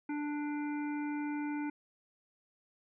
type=harmonic tone with a mistuned harmonic; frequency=294.5 Hz; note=D4; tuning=5 cents sharp; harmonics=1 / 3 / 5 / 7 / 8; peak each=-34 / -44 / -48 / -51 / -52 dBFS; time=0.09-1.7 s; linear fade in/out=5 ms; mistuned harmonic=8; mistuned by=+16 cents; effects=none